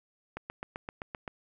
click train, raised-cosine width 0.5 ms, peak -22 dBFS, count 8, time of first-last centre 0.37-1.278 s, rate 7.71 Hz, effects none

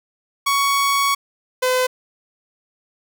sawtooth tone pair in turn, 1117 / 508.3 Hz, C#6 / B4, +13 / +50 cents, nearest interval octave + major second, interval 1363 cents, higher first, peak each -12 dBFS, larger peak neither, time 0.46-1.15 / 1.62-1.87 s, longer first, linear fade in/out 10 ms, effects none

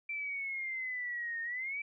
sine exponential two-way sweep, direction down then up, 2349 to 1832 to 2336 Hz, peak -35 dBFS, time 0.09-1.82 s, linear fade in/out 5 ms, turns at 1.42 s, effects none

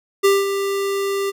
square tone with ADSR envelope, 395.5 Hz, G4, 15 cents sharp, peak -11 dBFS, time 0.23-1.32 s, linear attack 19 ms, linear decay 200 ms, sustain -9 dB, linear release 30 ms, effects none

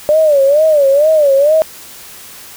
sine tone with vibrato, 587 Hz, D5, 1 cent flat, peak -6 dBFS, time 0.09-1.62 s, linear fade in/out 0 ms, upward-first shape sine, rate 2.2 Hz, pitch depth 140 cents each way, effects white hiss -34 dBFS RMS until 2.56 s

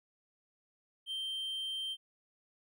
triangle tone, 3140 Hz, G7, 2 cents sharp, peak -34 dBFS, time 1.06-1.97 s, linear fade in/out 50 ms, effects none

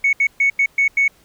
sine tone bursts at uneven times, 2217 Hz, C#7, in tune, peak -11 dBFS, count 6, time 0.04-0.13 / 0.2-0.27 / 0.4-0.5 / 0.59-0.66 / 0.78-0.88 / 0.97-1.08 s, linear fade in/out 5 ms, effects tanh soft clip ceiling -8 dBFS + pink hiss -54 dBFS RMS until 1.24 s

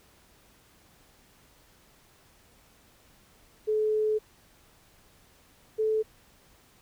sine tone pair in turn, 430 / 435.8 Hz, A4 / A4, -40 / -17 cents, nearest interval unison, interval 23 cents, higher second, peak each -23 dBFS, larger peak neither, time 3.67-4.19 / 5.78-6.03 s, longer first, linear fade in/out 20 ms, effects pink hiss -60 dBFS RMS until 6.81 s

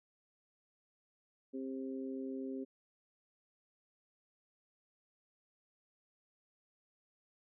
harmonic tone, 132.6 Hz, C3, 23 cents sharp, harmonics 2 / 3 / 4, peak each -40 / -44 / -51 dBFS, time 1.53-2.65 s, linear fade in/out 20 ms, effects none

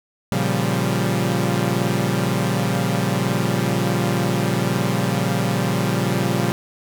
sawtooth chord, G half-diminished seventh, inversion first, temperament equal, 116.54 / 138.59 / 174.61 / 196 Hz, Bb2 / Db3 / F3 / G3, 0 / 0 / 0 / 0 cents, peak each -20 dBFS, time 0.32-6.52 s, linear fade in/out 0 ms, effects none

